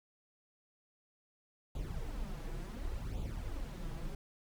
brown noise with flanger, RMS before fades -40 dBFS, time 1.75-4.15 s, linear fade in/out 2 ms, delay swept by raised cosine 0.27 to 6.17 ms, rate 0.69 Hz, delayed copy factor +0.7, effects none

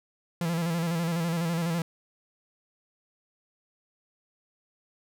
45% pulse tone with vibrato, 167.9 Hz, E3, 32 cents sharp, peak -26 dBFS, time 0.41-1.82 s, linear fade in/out 2 ms, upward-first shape square, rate 12 Hz, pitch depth 48 cents each way, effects none

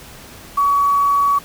sine tone with quantisation, 1131 Hz, C#6, 34 cents sharp, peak -12 dBFS, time 0.57-1.39 s, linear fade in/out 10 ms, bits 6, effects pink hiss -39 dBFS RMS until 1.44 s

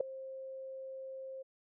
sine tone with ADSR envelope, 530 Hz, C5, 22 cents sharp, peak -23 dBFS, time 0-1.43 s, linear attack 7 ms, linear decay 4 ms, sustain -19 dB, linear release 16 ms, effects none

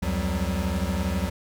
square tone cluster, 69.3 / 86.5 / 180.8 / 193.1 Hz, C#2 / F2 / F#3 / G3, 0 / -16 / -40 / -26 cents, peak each -30 / -30 / -31 / -31 dBFS, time 0.02-1.3 s, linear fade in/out 10 ms, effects none

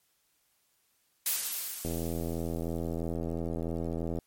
blue noise with exponential decay, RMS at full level -27 dBFS, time 1.26-3.15 s, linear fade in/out 2 ms, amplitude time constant 410 ms
click train, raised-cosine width 2 ms, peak -21 dBFS, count 195, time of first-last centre 1.85-4.187 s, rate 83 Hz
effects white hiss -72 dBFS RMS until 4.26 s + MP3 64 kbps

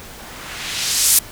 violet noise with low-pass filter sweep, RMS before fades -20 dBFS, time 0.18-1.19 s, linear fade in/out 5 ms, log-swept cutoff 690 to 11000 Hz, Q 0.92, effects pink hiss -37 dBFS RMS until 1.31 s

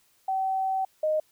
sine tone pair in turn, 765 / 619.1 Hz, G5 / D#5, -42 / -9 cents, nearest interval major third, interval 367 cents, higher first, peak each -24 / -22 dBFS, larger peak second, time 0.28-0.85 / 1.03-1.2 s, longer first, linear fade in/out 5 ms, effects white hiss -65 dBFS RMS until 1.31 s

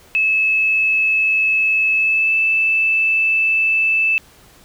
sine tone with pitch glide, 2599 to 2634 Hz, E7 to E7, -25 to -2 cents, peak -13 dBFS, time 0.15-4.18 s, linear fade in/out 0 ms, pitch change +23 cents, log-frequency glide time 1.94-2.35 s, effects pink hiss -48 dBFS RMS until 4.64 s

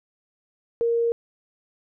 sine tone, 466.2 Hz, A#4, in tune, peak -19 dBFS, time 0.81-1.12 s, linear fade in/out 0 ms, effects none

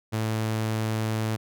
sawtooth tone, 110 Hz, A2, in tune, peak -21 dBFS, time 0.12-1.37 s, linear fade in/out 20 ms, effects none

